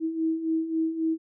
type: beating tone pair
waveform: sine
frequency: 320 / 323.7 Hz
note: D#4 / E4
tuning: +49 / -31 cents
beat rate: 3.7 Hz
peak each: -31 / -25 dBFS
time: 0-1.18 s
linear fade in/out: 50 ms
effects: none